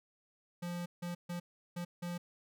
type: tone bursts at uneven times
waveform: square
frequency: 174.61 Hz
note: F3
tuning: in tune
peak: -38 dBFS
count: 5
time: 0.62-0.86 / 1.02-1.15 / 1.29-1.4 / 1.76-1.85 / 2.02-2.18 s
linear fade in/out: 10 ms
effects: none